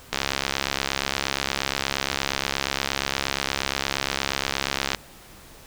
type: click train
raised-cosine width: 0.2 ms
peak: -5 dBFS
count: 331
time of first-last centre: 0.13-4.948 s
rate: 68.5 Hz
effects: pink hiss -47 dBFS RMS until 5.66 s